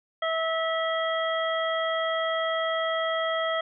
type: harmonic tone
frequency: 650 Hz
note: E5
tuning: 24 cents flat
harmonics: 1 / 2 / 3 / 5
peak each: -27 / -30 / -32 / -34 dBFS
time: 0.22-3.61 s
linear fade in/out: 5 ms
effects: none